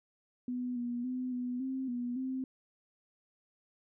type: tone with pitch steps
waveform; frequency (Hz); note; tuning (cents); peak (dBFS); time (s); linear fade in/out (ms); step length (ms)
sine; 248.3 / 241.1 / 253.7 / 247.6 / 263.4 / 243.4 / 260.9; B3 / B3 / B3 / B3 / C4 / B3 / C4; +9 / -41 / +47 / +5 / +12 / -25 / -5; -33; 0.48-2.44; 2; 280
effects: none